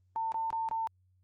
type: tone bursts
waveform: sine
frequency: 899 Hz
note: A5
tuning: 37 cents sharp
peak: -30 dBFS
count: 4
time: 0.16-0.872 s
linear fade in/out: 0 ms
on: 160 ms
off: 24 ms
effects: added 92 Hz sine -65 dBFS peak until 1.23 s + Opus 24 kbps